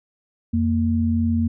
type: tone pair together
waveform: sine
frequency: 87.31 / 230.8 Hz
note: F2 / A#3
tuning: 0 / -17 cents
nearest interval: octave + perfect fourth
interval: 1683 cents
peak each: -21 / -19 dBFS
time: 0.53-1.48 s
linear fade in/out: 10 ms
effects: none